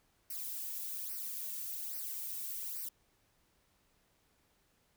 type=noise with flanger; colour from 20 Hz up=violet; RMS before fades=-41 dBFS; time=0.3-2.89 s; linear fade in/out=5 ms; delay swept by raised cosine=0.28 to 2.48 ms; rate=1.2 Hz; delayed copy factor=-0.9; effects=pink hiss -73 dBFS RMS until 4.96 s